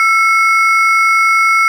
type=ring-modulated tone; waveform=triangle; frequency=1760 Hz; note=A6; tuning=in tune; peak=-3 dBFS; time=0-1.68 s; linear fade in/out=0 ms; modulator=425 Hz; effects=none